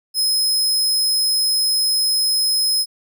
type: tone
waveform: sawtooth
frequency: 5120 Hz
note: D#8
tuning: 49 cents sharp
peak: -13 dBFS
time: 0.14-2.86 s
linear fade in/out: 50 ms
effects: none